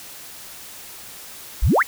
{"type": "exponential sweep", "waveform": "sine", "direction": "up", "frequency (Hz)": [36.71, 2349], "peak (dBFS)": -13, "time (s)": [1.62, 1.83], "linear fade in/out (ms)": 10, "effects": ["white hiss -39 dBFS RMS until 1.87 s"]}